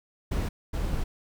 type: noise bursts at uneven times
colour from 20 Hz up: brown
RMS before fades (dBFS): -28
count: 2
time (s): 0.31-0.49 / 0.73-1.04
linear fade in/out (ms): 10
effects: none